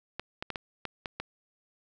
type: clicks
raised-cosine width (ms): 0.3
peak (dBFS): -18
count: 7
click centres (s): 0.196 / 0.425 / 0.503 / 0.558 / 0.853 / 1.058 / 1.2
effects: none